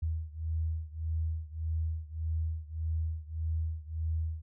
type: beating tone pair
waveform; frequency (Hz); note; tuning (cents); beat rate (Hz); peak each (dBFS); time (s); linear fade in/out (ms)
sine; 79.6 / 81.3; D#2 / E2; +40 / -23; 1.7; -33 / -35; 0.02-4.42; 10
effects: none